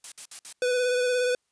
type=noise bursts; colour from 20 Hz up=blue; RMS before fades=-37 dBFS; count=4; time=0.04-0.527 s; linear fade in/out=2 ms; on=79 ms; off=57 ms
type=tone with vibrato; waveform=square; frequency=496.9 Hz; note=B4; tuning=11 cents sharp; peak=-23 dBFS; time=0.62-1.35 s; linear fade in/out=2 ms; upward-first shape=sine; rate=17 Hz; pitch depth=22 cents each way
effects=white hiss -75 dBFS RMS until 1.51 s + resampled to 22050 Hz